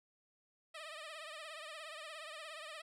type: tone with vibrato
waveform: 10% pulse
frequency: 623 Hz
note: D#5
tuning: 2 cents sharp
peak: -38 dBFS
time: 0.74-2.82 s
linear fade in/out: 10 ms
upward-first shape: triangle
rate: 17 Hz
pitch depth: 110 cents each way
effects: low-pass 9000 Hz 12 dB/octave